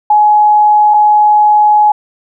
sine tone pair in turn, 842 / 842 Hz, G#5 / G#5, +24 / +24 cents, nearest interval unison, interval 0 cents, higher neither, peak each -4 dBFS, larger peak neither, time 0.1-0.94 / 0.94-1.92 s, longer second, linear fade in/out 5 ms, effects none

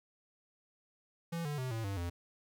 square tone with pitch steps, 168 / 147.1 / 128.8 / 112.78 / 98.75 / 86.46 Hz, E3 / D3 / C3 / A2 / G2 / F2, +33 / +3 / -27 / +43 / +13 / -17 cents, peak -36 dBFS, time 1.32-2.1 s, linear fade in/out 10 ms, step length 130 ms, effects 12-bit

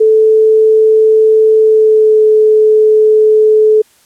sine tone with pitch glide, 437.3 to 431.5 Hz, A4 to A4, -11 to -34 cents, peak -4 dBFS, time 0-3.82 s, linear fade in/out 10 ms, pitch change -23 cents, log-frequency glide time 1.58-2.24 s, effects white hiss -49 dBFS RMS until 4.05 s + low-pass 12000 Hz 12 dB/octave

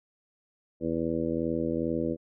harmonic tone, 82.41 Hz, E2, in tune, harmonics 1 / 2 / 3 / 4 / 5 / 6 / 7, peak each -41 / -36 / -32 / -31 / -38 / -33 / -38 dBFS, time 0.8-2.17 s, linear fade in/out 50 ms, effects none

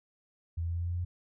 sine tone with pitch steps, 83.6 / 84.28 / 84.96 / 85.65 / 86.35 / 87.05 / 87.76 / 88.47 Hz, E2 / E2 / F2 / F2 / F2 / F2 / F2 / F2, +25 / +39 / -47 / -33 / -19 / -5 / +9 / +23 cents, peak -30 dBFS, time 0.57-1.05 s, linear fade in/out 10 ms, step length 60 ms, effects none

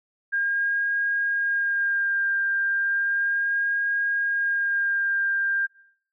sine tone with vibrato, 1611 Hz, G6, 47 cents sharp, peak -21 dBFS, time 0.32-5.67 s, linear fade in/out 20 ms, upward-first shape sine, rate 0.34 Hz, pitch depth 19 cents each way, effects noise-tail reverb RT60 0.7 s tail -22 dB re dry

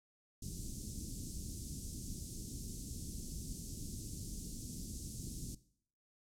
pink band-stop noise, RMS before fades -44 dBFS, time 0.42-5.55 s, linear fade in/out 5 ms, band 290 to 5700 Hz, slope 24 dB/octave, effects noise-tail reverb RT60 0.6 s tail -18 dB re dry + low-pass 10000 Hz 12 dB/octave

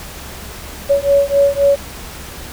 sine beating tone pair, 560 / 563.8 Hz, C#5 / C#5, +18 / +29 cents, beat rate 3.8 Hz, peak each -13 dBFS, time 0.89-1.76 s, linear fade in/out 20 ms, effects added 68 Hz sine -36 dBFS peak until 2.52 s + pink hiss -32 dBFS RMS until 2.52 s

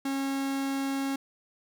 45% pulse tone, 272.8 Hz, C#4, 28 cents flat, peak -28 dBFS, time 0.05-1.16 s, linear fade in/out 5 ms, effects none

